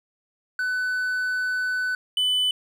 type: tone pair in turn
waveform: triangle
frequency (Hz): 1500 / 3000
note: F#6 / F#7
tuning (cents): +23 / +23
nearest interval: octave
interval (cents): 1200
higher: second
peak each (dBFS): -21 / -18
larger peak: second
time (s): 0.59-1.95 / 2.17-2.51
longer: first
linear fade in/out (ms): 2
effects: 10-bit